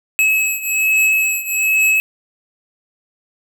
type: beating tone pair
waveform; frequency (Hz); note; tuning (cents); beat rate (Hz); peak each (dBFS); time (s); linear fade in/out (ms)
square; 2578 / 2579.2; E7 / E7; -39 / -38; 1.2; -16 / -19; 0.19-2; 0
effects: none